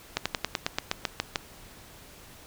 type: slowing click train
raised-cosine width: 0.2 ms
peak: -8 dBFS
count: 11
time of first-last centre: 0.17-1.358 s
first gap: 86 ms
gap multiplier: 1.07
effects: pink hiss -50 dBFS RMS until 2.46 s